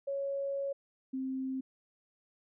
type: tone pair in turn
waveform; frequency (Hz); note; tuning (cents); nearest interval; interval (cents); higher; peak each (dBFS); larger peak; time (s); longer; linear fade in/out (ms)
sine; 554.4 / 263.1; C#5 / C4; 0 / +10; octave + minor second; 1290; first; -32 / -33; first; 0.07-0.73 / 1.13-1.61; first; 10
effects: none